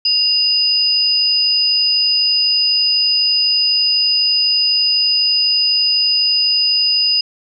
sine tone pair together, 2807 / 4976 Hz, F7 / D#8, +8 / -1 cents, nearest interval minor seventh, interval 991 cents, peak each -21 / -12 dBFS, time 0.05-7.21 s, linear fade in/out 5 ms, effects none

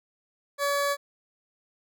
20% pulse tone, 568 Hz, C#5, 42 cents sharp, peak -19 dBFS, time 0.58-0.97 s, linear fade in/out 50 ms, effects none

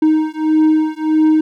triangle beating tone pair, 311.1 / 312.7 Hz, D#4 / D#4, 0 / +9 cents, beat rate 1.6 Hz, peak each -12 dBFS, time 0.02-1.41 s, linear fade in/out 5 ms, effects none

